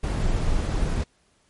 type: noise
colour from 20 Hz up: brown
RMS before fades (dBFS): -23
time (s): 0.03-1.04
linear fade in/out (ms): 10
effects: pink hiss -64 dBFS RMS until 1.49 s + MP3 48 kbps